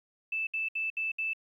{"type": "tone bursts", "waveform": "sine", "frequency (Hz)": 2637, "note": "E7", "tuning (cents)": 0, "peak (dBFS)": -29, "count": 5, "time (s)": [0.32, 1.334], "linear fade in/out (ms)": 5, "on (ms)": 150, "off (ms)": 66, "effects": ["11-bit"]}